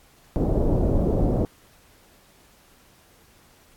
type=low-pass noise; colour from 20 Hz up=pink; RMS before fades=-21 dBFS; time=0.36-1.45 s; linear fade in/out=0 ms; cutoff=610 Hz; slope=24 dB/octave; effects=pink hiss -56 dBFS RMS until 3.76 s + AAC 64 kbps